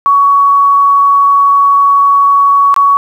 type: tone with dropouts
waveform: sine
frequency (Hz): 1122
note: C#6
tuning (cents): +21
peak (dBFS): -4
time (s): 0.06-2.97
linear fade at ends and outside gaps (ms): 0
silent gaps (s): 2.742-2.763
effects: 7-bit